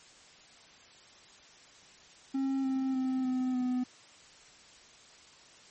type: tone with pitch steps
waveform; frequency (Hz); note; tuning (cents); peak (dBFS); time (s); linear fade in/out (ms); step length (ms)
triangle; 269.2 / 264.6 / 260 / 255.6 / 251.2; C4 / C4 / C4 / C4 / B3; +49 / +20 / -11 / -40 / +30; -26; 2.34-3.84; 10; 300
effects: white hiss -56 dBFS RMS until 5.7 s + MP3 32 kbps